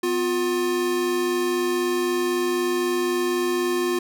square tone pair together, 250.8 / 354.7 Hz, B3 / F4, +27 / +27 cents, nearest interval tritone, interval 600 cents, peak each -30 / -22 dBFS, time 0.03-3.99 s, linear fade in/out 5 ms, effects none

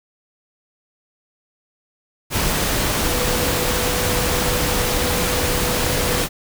sine tone in noise, 493.9 Hz, B4, in tune, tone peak -26 dBFS, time 3-6.25 s, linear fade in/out 50 ms, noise pink, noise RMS -20 dBFS, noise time 2.3-6.29 s, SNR -9 dB, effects none

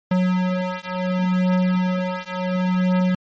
square beating tone pair, 182.8 / 183.5 Hz, F#3 / F#3, -21 / -14 cents, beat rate 0.7 Hz, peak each -22 dBFS, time 0.11-3.15 s, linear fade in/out 5 ms, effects low-pass 3000 Hz 12 dB/octave + MP3 32 kbps

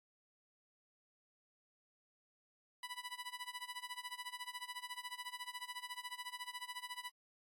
15% pulse tone with tremolo, 987.8 Hz, B5, in tune, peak -35 dBFS, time 2.83-7.1 s, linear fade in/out 2 ms, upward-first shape sine, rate 14 Hz, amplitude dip 90%, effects AAC 48 kbps

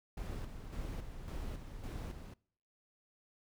brown noise with tremolo, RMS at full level -41 dBFS, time 0.17-2.34 s, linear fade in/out 5 ms, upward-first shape square, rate 1.8 Hz, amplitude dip 50%, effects noise-tail reverb RT60 0.6 s tail -25 dB re dry

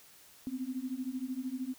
sine beating tone pair, 250.8 / 263.8 Hz, B3 / C4, +27 / +14 cents, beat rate 13 Hz, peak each -38 / -37 dBFS, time 0.47-1.74 s, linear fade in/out 0 ms, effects white hiss -58 dBFS RMS until 1.78 s

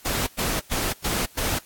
pink noise bursts, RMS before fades -25 dBFS, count 5, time 0.05-1.59 s, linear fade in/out 10 ms, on 220 ms, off 110 ms, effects white hiss -51 dBFS RMS until 1.65 s + AAC 64 kbps

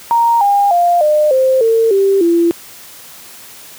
sine tone with pitch steps, 932.3 / 806.9 / 698.4 / 604.5 / 523.2 / 452.9 / 392 / 339.3 Hz, A#5 / G5 / F5 / D5 / C5 / A#4 / G4 / F4, 0 / +50 / 0 / +50 / 0 / -50 / 0 / -50 cents, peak -8 dBFS, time 0.11-2.51 s, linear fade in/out 0 ms, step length 300 ms, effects white hiss -36 dBFS RMS until 3.78 s + high-pass 80 Hz 12 dB/octave

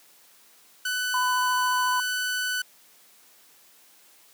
sawtooth tone, 1496 Hz, F#6, 19 cents sharp, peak -22 dBFS, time 0.85-2.62 s, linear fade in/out 5 ms
sine tone with vibrato, 1004 Hz, B5, 28 cents sharp, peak -23 dBFS, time 1.14-2 s, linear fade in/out 2 ms, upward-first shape sine, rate 14 Hz, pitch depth 11 cents each way
effects white hiss -56 dBFS RMS until 4.33 s + high-pass 200 Hz 12 dB/octave

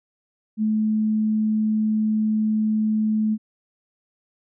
sine tone, 216.1 Hz, A3, 31 cents flat, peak -18 dBFS, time 0.57-3.38 s, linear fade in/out 50 ms, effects none

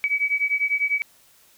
sine beating tone pair, 2274 / 2284 Hz, C#7 / D7, +44 / -49 cents, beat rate 10 Hz, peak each -23 dBFS, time 0.04-1.02 s, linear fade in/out 0 ms, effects white hiss -56 dBFS RMS until 1.57 s

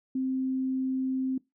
sine tone, 261.6 Hz, C4, in tune, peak -26 dBFS, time 0.15-1.38 s, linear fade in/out 5 ms, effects noise-tail reverb RT60 0.2 s tail -22 dB re dry

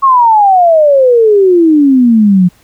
sine exponential sweep, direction down, 1109 to 174.61 Hz, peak -3 dBFS, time 0.02-2.49 s, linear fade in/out 20 ms, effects pink hiss -48 dBFS RMS until 2.63 s

